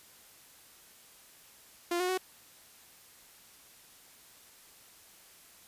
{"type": "tone with pitch steps", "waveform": "sawtooth", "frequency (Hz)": [347.2, 363.6, 372.1], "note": ["F4", "F#4", "F#4"], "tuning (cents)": [-10, -30, 10], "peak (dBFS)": -25, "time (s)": [1.91, 2.177], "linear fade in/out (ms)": 5, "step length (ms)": 89, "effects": ["white hiss -57 dBFS RMS until 5.67 s", "resampled to 32000 Hz"]}